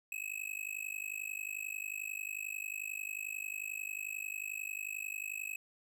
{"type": "tone with amplitude modulation", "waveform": "square", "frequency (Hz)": 2567, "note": "E7", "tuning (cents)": -47, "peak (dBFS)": -35, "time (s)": [0.12, 5.56], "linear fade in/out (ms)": 2, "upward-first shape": "sine", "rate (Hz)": 51.2, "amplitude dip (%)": 100, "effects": []}